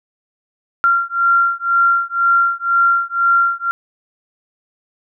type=beating tone pair; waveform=sine; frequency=1378 / 1380 Hz; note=F6 / F6; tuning=-24 / -21 cents; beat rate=2 Hz; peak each=-15 dBFS; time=0.84-3.71 s; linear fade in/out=0 ms; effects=none